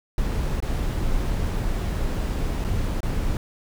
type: noise with dropouts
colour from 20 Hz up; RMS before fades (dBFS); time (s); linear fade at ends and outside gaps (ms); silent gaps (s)
brown; -24; 0.18-3.37; 1; 0.603-0.624 / 2.642-2.647 / 3.005-3.03
effects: none